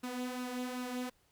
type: tone with flanger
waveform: sawtooth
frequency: 250 Hz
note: B3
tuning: 21 cents sharp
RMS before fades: -39 dBFS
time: 0.03-1.1 s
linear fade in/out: 10 ms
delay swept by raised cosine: 0.73 to 3.73 ms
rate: 2.6 Hz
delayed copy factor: +0.5
effects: pink hiss -71 dBFS RMS until 1.31 s